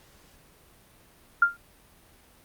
sine tone with exponential decay, 1396.9 Hz, F6, in tune, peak -12 dBFS, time 1.42-1.57 s, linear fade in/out 5 ms, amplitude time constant 31 ms, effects pink hiss -57 dBFS RMS until 2.44 s + Opus 48 kbps

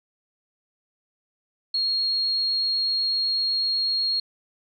sine tone, 4277 Hz, C8, 37 cents sharp, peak -21 dBFS, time 1.74-4.2 s, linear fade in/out 5 ms, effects none

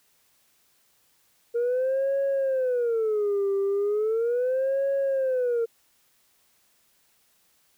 sine tone with vibrato, 466.2 Hz, A#4, in tune, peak -20 dBFS, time 1.54-5.66 s, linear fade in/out 20 ms, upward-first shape sine, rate 0.37 Hz, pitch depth 290 cents each way, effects tanh soft clip ceiling -20 dBFS + white hiss -65 dBFS RMS until 7.77 s

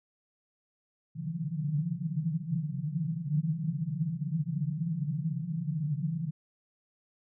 white band-pass noise, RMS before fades -32 dBFS, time 1.15-6.31 s, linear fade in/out 20 ms, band 140 to 170 Hz, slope 96 dB/octave, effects none

